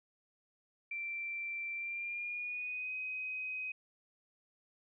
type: tone with pitch glide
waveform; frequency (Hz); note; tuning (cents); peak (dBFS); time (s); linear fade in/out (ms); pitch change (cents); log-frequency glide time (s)
sine; 2349 to 2518; D7 to D#7; 0 to +20; -37; 0.91-3.72; 5; +120; 1.75-2.94
effects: none